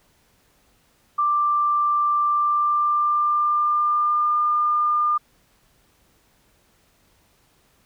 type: tone with pitch glide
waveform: sine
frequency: 1180 to 1204.8 Hz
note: D6 to D6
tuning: +8 to +44 cents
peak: -17 dBFS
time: 1.18-5.18 s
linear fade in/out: 10 ms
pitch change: +36 cents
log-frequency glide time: 2.27-4.37 s
effects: pink hiss -61 dBFS RMS until 7.85 s